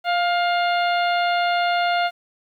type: harmonic tone with a mistuned harmonic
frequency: 706 Hz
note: F5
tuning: 19 cents sharp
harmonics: 1 / 2 / 3 / 4 / 5 / 6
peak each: -19 / -25 / -29 / -31 / -33 / -35 dBFS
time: 0.04-2.11 s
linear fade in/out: 50 ms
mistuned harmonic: 1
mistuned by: -18 cents
effects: 9-bit